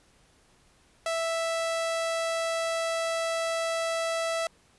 sawtooth tone, 659.3 Hz, E5, in tune, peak -23 dBFS, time 1.06-4.47 s, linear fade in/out 2 ms, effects pink hiss -62 dBFS RMS until 4.78 s + resampled to 24000 Hz

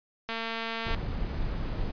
click train, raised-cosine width 0.3 ms, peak -18 dBFS, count 150, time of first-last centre 0.29-0.946 s, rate 227 Hz
brown noise, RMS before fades -31 dBFS, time 0.85-1.92 s, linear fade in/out 20 ms
effects resampled to 11025 Hz

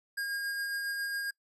square tone with tremolo, 1622 Hz, G#6, 41 cents flat, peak -32 dBFS, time 0.17-1.31 s, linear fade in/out 10 ms, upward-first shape sine, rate 7.3 Hz, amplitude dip 25%, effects noise-tail reverb RT60 0.1 s tail -24 dB re dry + resampled to 32000 Hz

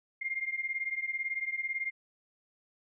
sine beating tone pair, 2111 / 2129 Hz, C7 / C7, +15 / +30 cents, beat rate 18 Hz, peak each -34 / -36 dBFS, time 0.21-1.91 s, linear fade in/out 10 ms, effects none

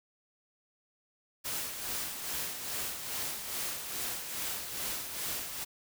white noise with tremolo, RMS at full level -35 dBFS, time 1.44-5.65 s, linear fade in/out 20 ms, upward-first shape sine, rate 2.4 Hz, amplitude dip 50%, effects none

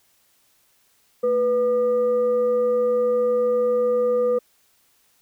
sine tone with frequency modulation, 492.9 Hz, B4, 3 cents flat, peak -17 dBFS, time 1.23-4.39 s, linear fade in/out 10 ms, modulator 716 Hz, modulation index 0.31, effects white hiss -62 dBFS RMS until 5.21 s

